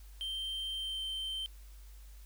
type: tone with pitch glide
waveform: triangle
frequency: 3136 to 3114 Hz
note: G7 to G7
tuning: 0 to -12 cents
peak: -34 dBFS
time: 0.21-1.46 s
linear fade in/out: 0 ms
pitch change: -12 cents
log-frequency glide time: 0.76-1.01 s
effects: added 50 Hz sine -49 dBFS peak until 2.25 s + white hiss -63 dBFS RMS until 2.25 s